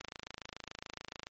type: click train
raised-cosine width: 0.2 ms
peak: -24 dBFS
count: 35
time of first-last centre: 0.01-1.269 s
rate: 27 Hz
effects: low-pass 7000 Hz 12 dB/octave + MP3 32 kbps